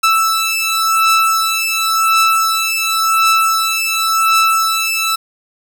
sawtooth beating tone pair, 1318.5 / 1319.42 Hz, E6 / E6, 0 / +1 cents, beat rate 0.92 Hz, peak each -11 dBFS, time 0.03-5.16 s, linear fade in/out 10 ms, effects none

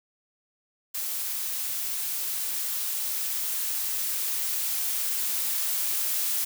blue noise with level ramp, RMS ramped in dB -31 to -27 dBFS, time 0.94-6.45 s, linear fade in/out 10 ms, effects none

